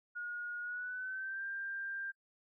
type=tone with pitch glide; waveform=sine; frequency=1440 to 1588.6 Hz; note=F#6 to G6; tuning=-47 to +23 cents; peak=-38 dBFS; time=0.15-2.12 s; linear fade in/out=20 ms; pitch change=+170 cents; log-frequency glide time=0.61-1.45 s; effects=noise-tail reverb RT60 0.1 s tail -22 dB re dry